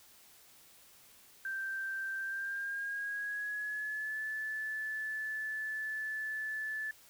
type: tone with pitch glide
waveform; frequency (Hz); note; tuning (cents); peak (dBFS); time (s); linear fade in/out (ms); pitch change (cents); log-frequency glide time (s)
sine; 1568 to 1739.8; G6 to A6; 0 to -20; -35; 1.45-6.91; 2; +180; 2.18-4.21
effects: white hiss -60 dBFS RMS until 7.09 s